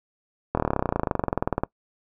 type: slowing click train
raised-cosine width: 1 ms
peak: -8 dBFS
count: 30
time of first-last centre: 0.55-1.635 s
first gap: 24 ms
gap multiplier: 1.03
effects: noise-tail reverb RT60 0.1 s tail -23 dB re dry